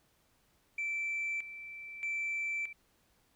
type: tone with tremolo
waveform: sine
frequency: 2332 Hz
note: D7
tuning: 13 cents flat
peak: -31 dBFS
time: 0.78-2.73 s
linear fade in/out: 5 ms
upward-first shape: square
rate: 0.8 Hz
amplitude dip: 75%
effects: tanh soft clip ceiling -30 dBFS + pink hiss -71 dBFS RMS until 3.35 s